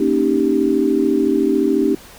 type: chord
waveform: sine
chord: Eb dominant seventh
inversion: second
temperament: equal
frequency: 233.1 / 277.2 / 311.1 / 392 Hz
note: Bb3 / Db4 / Eb4 / G4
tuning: 0 / 0 / 0 / 0 cents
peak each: -22 / -18 / -18 / -18 dBFS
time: 0-1.95 s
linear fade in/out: 5 ms
effects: pink hiss -41 dBFS RMS until 2.18 s